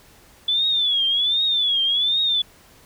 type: tone with vibrato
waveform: sine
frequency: 3448 Hz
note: A7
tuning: 36 cents flat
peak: -17 dBFS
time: 0.48-2.42 s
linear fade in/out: 5 ms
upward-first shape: triangle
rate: 1.3 Hz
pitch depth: 160 cents each way
effects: pink hiss -51 dBFS RMS until 2.85 s